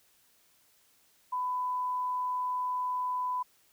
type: tone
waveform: sine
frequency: 1000 Hz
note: B5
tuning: 21 cents sharp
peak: -29 dBFS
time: 1.32-3.43 s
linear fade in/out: 10 ms
effects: white hiss -66 dBFS RMS until 3.72 s